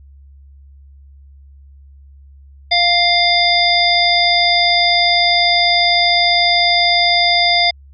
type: harmonic tone with a mistuned harmonic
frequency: 698.5 Hz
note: F5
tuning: in tune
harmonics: 1 / 3 / 5 / 7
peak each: -16 / -16 / -16 / -16 dBFS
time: 2.71-7.71 s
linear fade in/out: 10 ms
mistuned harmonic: 5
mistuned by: +39 cents
effects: added 69 Hz sine -39 dBFS peak until 7.93 s